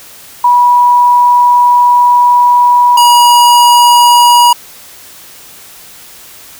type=tone pair in turn; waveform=sine / square; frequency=974 / 962.8 Hz; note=B5 / B5; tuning=-24 / -44 cents; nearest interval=unison; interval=20 cents; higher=first; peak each=-3 dBFS; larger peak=neither; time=0.44-2.97 / 2.97-4.53 s; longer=first; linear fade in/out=5 ms; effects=white hiss -34 dBFS RMS until 6.59 s